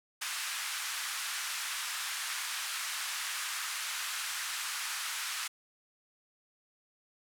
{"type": "band-pass noise", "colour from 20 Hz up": "pink", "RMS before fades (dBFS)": -37, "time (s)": [0.21, 5.48], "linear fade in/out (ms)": 10, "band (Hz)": [1200, 12000], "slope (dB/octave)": 24, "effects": []}